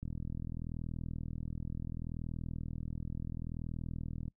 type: click train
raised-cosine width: 5 ms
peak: -28 dBFS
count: 174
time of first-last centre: 0.03-4.281 s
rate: 40.7 Hz
effects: noise-tail reverb RT60 0.1 s tail -23 dB re dry